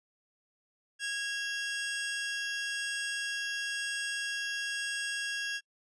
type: tone pair together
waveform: sawtooth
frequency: 1646 / 2743 Hz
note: G#6 / F7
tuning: -16 / -32 cents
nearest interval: major sixth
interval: 884 cents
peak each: -30 / -36 dBFS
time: 0.99-5.61 s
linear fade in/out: 50 ms
effects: noise-tail reverb RT60 0.1 s tail -26 dB re dry + resampled to 22050 Hz